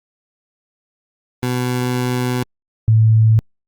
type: tone pair in turn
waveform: 20% pulse / sine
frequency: 124.8 / 110.67 Hz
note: B2 / A2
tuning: +19 / +11 cents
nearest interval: major second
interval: 208 cents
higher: first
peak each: -12 / -8 dBFS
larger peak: second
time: 1.43-2.43 / 2.88-3.39 s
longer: first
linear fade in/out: 0 ms
effects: Opus 32 kbps